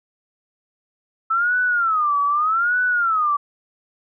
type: tone with vibrato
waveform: sine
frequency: 1305 Hz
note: E6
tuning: 18 cents flat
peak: -16 dBFS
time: 1.3-3.37 s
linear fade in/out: 10 ms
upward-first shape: sine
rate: 0.82 Hz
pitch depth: 230 cents each way
effects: none